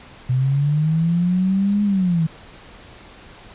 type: linear two-way sweep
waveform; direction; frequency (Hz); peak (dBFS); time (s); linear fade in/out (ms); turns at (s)
sine; up then down; 125 to 207.7 to 157; -15; 0.29-2.27; 10; 1.83
effects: pink hiss -43 dBFS RMS until 3.54 s + resampled to 8000 Hz

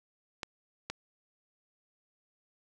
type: clicks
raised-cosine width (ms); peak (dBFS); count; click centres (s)
0.2; -18; 2; 0.432 / 0.9
effects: none

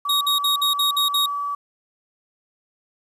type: tone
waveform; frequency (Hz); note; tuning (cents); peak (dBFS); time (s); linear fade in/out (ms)
sine; 1147; D6; -41; -23; 0.05-1.55; 5
type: tone bursts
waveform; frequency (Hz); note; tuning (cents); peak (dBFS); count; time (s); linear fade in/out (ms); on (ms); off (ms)
45% pulse; 3759; A#7; +14; -18; 7; 0.09-1.26; 5; 120; 55
effects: resampled to 32000 Hz + 9-bit

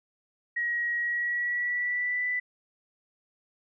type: tone with pitch glide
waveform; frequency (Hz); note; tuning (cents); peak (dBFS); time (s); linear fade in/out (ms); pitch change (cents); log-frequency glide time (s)
sine; 1900 to 1985.3; A#6 to B6; +33 to +9; -26; 0.56-2.4; 10; +76; 0.98-2.26
effects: none

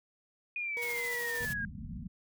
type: exponential sweep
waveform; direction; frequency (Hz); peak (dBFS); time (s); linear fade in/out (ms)
sine; down; 2471 to 1606; -33; 0.56-1.65; 2
type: tone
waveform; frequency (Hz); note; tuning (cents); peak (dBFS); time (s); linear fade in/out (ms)
35% pulse; 477.1; A#4; +40; -38; 0.77-1.45; 0
type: noise with tremolo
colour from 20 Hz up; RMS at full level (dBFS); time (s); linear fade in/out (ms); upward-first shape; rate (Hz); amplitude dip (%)
white; -42; 0.81-1.54; 20; sine; 13; 35
type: low-pass noise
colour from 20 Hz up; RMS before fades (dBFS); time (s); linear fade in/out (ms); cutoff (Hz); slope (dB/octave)
white; -42; 1.4-2.08; 10; 240; 96
effects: none

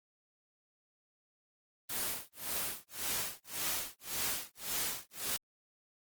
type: noise with tremolo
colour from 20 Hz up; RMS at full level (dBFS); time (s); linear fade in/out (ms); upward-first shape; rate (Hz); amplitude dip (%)
white; -34; 1.89-5.37; 10; sine; 1.8; 100
effects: Opus 24 kbps

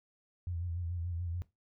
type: tone with vibrato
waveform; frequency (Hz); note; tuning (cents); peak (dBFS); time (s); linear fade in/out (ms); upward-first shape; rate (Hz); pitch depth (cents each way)
sine; 86.3; F2; -20; -34; 0.47-1.42; 0; sine; 6.9; 60
effects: noise-tail reverb RT60 0.2 s tail -17 dB re dry

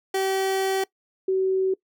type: tone pair in turn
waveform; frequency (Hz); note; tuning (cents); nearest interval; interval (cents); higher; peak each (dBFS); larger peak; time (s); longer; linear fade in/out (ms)
30% pulse / sine; 384.3 / 379.2; G4 / F#4; -34 / +43; unison; 23; first; -19 / -19; neither; 0.14-0.84 / 1.28-1.74; first; 5
effects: noise-tail reverb RT60 0.1 s tail -22 dB re dry

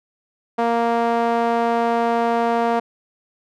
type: tone with band-pass filter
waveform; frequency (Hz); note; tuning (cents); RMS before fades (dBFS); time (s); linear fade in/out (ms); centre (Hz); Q
sawtooth; 233.1; A#3; 0; -19; 0.58-2.8; 10; 740; 1.6
effects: none

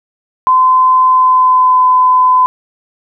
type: tone with pitch glide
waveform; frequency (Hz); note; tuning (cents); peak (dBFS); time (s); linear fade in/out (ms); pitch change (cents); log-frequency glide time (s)
sine; 1026 to 1013.6; C6 to B5; -34 to +45; -5; 0.47-2.46; 0; -21; 1.06-1.83
effects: none

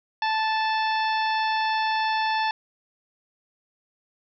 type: harmonic tone with a mistuned harmonic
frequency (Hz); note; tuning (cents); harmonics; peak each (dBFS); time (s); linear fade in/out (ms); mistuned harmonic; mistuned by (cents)
877; A5; -6; 1 / 2 / 3 / 4 / 5 / 6; -23 / -29 / -33 / -35 / -37 / -39; 0.22-2.51; 2; 6; +17
effects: none

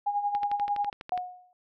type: tone with tremolo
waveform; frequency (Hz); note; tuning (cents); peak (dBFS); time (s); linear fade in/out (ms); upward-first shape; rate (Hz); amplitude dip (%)
sine; 818; G#5; -26; -23; 0.06-0.9; 10; sine; 11; 65
type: click train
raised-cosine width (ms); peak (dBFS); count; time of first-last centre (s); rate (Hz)
0.3; -23; 11; 0.35-1.176; 12.1
type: tone with exponential decay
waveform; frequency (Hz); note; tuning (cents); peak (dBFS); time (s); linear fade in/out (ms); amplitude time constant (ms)
sine; 726; F#5; -33; -23; 1.12-1.53; 1; 87
effects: none

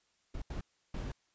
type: noise bursts at uneven times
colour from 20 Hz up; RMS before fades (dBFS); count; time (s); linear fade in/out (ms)
brown; -39; 3; 0.34-0.42 / 0.5-0.61 / 0.94-1.12; 5
effects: white hiss -74 dBFS RMS until 1.34 s + resampled to 16000 Hz

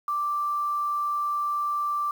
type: tone with quantisation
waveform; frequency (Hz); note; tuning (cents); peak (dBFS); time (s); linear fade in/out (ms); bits
sine; 1174.7; D6; 0; -24; 0.08-2.11; 2; 8
effects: none

